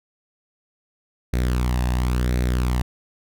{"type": "tone with flanger", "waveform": "sawtooth", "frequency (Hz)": 61.74, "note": "B1", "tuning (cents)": 0, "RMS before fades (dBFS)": -21, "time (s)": [1.33, 2.82], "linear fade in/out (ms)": 5, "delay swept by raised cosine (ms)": [0.49, 1.13], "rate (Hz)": 0.95, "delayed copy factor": 0.55, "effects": []}